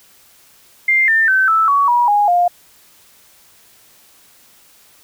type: tone with pitch steps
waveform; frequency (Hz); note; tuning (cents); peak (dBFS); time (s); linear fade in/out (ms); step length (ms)
sine; 2101 / 1797.6 / 1538 / 1315.9 / 1125.9 / 963.3 / 824.2 / 705.2; C7 / A6 / G6 / E6 / C#6 / B5 / G#5 / F5; +7 / +37 / -33 / -3 / +27 / -43 / -13 / +17; -10; 0.88-2.48; 5; 200
effects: white hiss -49 dBFS RMS until 5.03 s